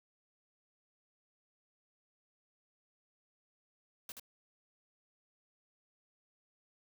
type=noise with echo; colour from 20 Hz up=white; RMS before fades=-45 dBFS; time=4.09-4.12 s; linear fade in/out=2 ms; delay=77 ms; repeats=1; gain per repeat=-4 dB; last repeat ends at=4.197 s; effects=none